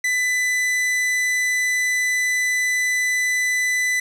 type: tone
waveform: 45% pulse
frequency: 1998 Hz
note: B6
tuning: 20 cents sharp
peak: -18 dBFS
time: 0.04-4 s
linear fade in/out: 5 ms
effects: low-pass 10000 Hz 12 dB/octave + 8-bit